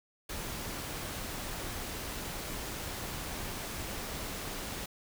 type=noise; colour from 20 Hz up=pink; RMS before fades=-39 dBFS; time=0.29-4.86 s; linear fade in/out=5 ms; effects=none